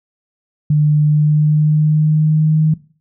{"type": "tone with pitch glide", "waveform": "sine", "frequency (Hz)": [150, 156.1], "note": ["D3", "D#3"], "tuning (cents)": [37, 6], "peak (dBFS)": -9, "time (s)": [0.7, 2.74], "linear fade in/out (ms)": 5, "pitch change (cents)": 69, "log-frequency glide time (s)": [1.05, 2.63], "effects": ["noise-tail reverb RT60 0.4 s tail -19 dB re dry"]}